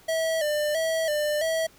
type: tone with vibrato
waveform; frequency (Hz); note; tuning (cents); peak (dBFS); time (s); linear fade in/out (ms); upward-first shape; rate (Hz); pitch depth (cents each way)
square; 622.3; D#5; 0; -24; 0.08-1.67; 10; square; 1.5; 71
effects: pink hiss -55 dBFS RMS until 1.78 s